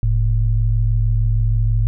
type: tone pair together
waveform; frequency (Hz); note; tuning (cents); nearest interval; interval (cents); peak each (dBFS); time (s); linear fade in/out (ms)
sine; 43.65 / 110; F1 / A2; 0 / 0; octave + major third; 1600; -16; 0.03-1.87; 0
effects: none